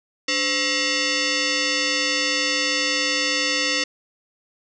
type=tone with frequency modulation; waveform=sine; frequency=1318.5 Hz; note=E6; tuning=in tune; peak=-19 dBFS; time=0.28-3.84 s; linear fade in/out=5 ms; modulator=805 Hz; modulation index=6; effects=none

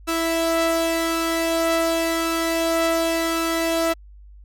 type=tone pair together; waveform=sawtooth; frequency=329.6 / 660.1 Hz; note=E4 / E5; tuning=0 / +2 cents; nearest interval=octave; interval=1202 cents; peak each=-18 dBFS; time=0.07-3.94 s; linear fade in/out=20 ms; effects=added 50 Hz sine -41 dBFS peak until 4.44 s + MP3 64 kbps

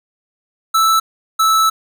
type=tone pair in turn; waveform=square; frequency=1317 / 1311.2 Hz; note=E6 / E6; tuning=-2 / -10 cents; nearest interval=unison; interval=8 cents; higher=first; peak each=-11 dBFS; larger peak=neither; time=0.74-1 / 1.39-1.7 s; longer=second; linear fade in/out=10 ms; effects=none

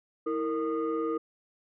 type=tone cluster; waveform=sine; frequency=324.3 / 461.3 / 1228 Hz; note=E4 / A#4 / D#6; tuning=-28 / -18 / -23 cents; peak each=-30 / -29 / -35 dBFS; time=0.26-1.18 s; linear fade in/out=10 ms; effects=tanh soft clip ceiling -22 dBFS

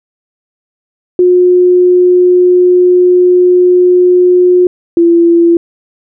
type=tone pair in turn; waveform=sine; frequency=360 / 339.6 Hz; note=F#4 / F4; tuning=-47 / -48 cents; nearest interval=minor second; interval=101 cents; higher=first; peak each=-3 dBFS; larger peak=neither; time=1.19-4.67 / 4.97-5.57 s; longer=first; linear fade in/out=2 ms; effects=none

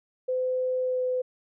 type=tone with pitch glide; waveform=sine; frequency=510 to 506.2 Hz; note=C5 to B4; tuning=-44 to +43 cents; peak=-24 dBFS; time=0.28-1.22 s; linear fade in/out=10 ms; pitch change=-13 cents; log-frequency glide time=0.81-1.02 s; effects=none

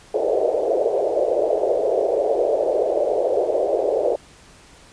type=band-pass noise; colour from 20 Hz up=white; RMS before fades=-20 dBFS; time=0.14-4.16 s; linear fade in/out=5 ms; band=390 to 640 Hz; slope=48 dB/octave; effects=pink hiss -48 dBFS RMS until 4.92 s + resampled to 22050 Hz

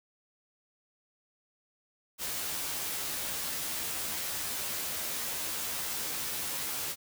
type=noise with comb filter; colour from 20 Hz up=white; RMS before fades=-35 dBFS; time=2.18-6.96 s; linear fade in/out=50 ms; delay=13 ms; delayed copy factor=+0.55; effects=none

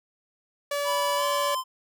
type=tone; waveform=sawtooth; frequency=574 Hz; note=D5; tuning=40 cents flat; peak=-22 dBFS; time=0.71-1.55 s; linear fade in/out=5 ms
type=tone with pitch glide; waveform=square; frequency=987.8 to 1035.1 Hz; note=B5 to C6; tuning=0 to -19 cents; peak=-27 dBFS; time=0.84-1.64 s; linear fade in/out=50 ms; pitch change=+81 cents; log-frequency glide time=1.16-1.24 s
effects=none

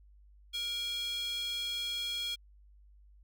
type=tone with high-pass filter; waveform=square; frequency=472.6 Hz; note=A#4; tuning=24 cents sharp; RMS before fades=-36 dBFS; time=0.53-2.36 s; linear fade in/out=20 ms; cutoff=3200 Hz; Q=6.3; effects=added 50 Hz sine -56 dBFS peak until 3.23 s

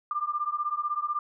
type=beating tone pair; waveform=sine; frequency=1187 / 1203 Hz; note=D6 / D6; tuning=+18 / +41 cents; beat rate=16 Hz; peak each=-30 dBFS; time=0.11-1.19 s; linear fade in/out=2 ms; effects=none

